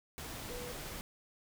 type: tone in noise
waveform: sine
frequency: 490 Hz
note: B4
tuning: 14 cents flat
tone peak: -44 dBFS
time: 0.5-0.72 s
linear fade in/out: 0 ms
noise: pink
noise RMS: -44 dBFS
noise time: 0.18-1.01 s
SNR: -3 dB
effects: none